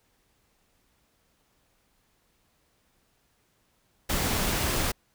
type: noise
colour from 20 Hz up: pink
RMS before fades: -27 dBFS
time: 4.09-4.92 s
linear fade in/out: 10 ms
effects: pink hiss -69 dBFS RMS until 5.14 s